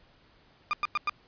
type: tone bursts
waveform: 30% pulse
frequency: 1203 Hz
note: D6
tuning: 41 cents sharp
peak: -22 dBFS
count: 4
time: 0.71-1.095 s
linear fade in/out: 0 ms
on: 22 ms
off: 99 ms
effects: pink hiss -61 dBFS RMS until 1.27 s + resampled to 11025 Hz